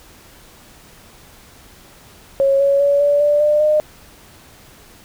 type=tone with pitch steps; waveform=sine; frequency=548 / 557.6 / 567.3 / 577.2 / 587.3 / 597.6 / 608 Hz; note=C#5 / C#5 / C#5 / D5 / D5 / D5 / D#5; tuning=-20 / +10 / +40 / -30 / 0 / +30 / -40 cents; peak=-11 dBFS; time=2.4-3.8 s; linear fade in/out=0 ms; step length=200 ms; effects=pink hiss -45 dBFS RMS until 5.04 s